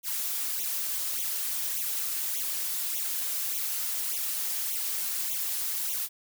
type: noise with flanger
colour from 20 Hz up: blue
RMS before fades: -31 dBFS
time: 0.03-6.09 s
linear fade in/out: 50 ms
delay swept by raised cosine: 0.3 to 5.9 ms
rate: 1.7 Hz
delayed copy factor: +0.95
effects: none